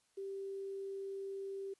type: tone with quantisation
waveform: sine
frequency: 391.2 Hz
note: G4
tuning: 4 cents flat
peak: -40 dBFS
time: 0.17-1.74 s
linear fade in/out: 10 ms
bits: 11
effects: white hiss -75 dBFS RMS until 1.79 s + resampled to 24000 Hz